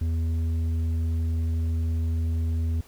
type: tone with tanh clipping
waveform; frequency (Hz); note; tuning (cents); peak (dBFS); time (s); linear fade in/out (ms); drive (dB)
triangle; 81.9; E2; -11; -24; 0.01-2.81; 5; 11
effects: pink hiss -54 dBFS RMS until 2.87 s